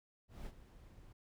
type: noise with ADSR envelope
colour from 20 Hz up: brown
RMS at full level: -45 dBFS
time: 0.28-1.13 s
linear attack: 180 ms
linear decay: 56 ms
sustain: -13 dB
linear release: 8 ms
effects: none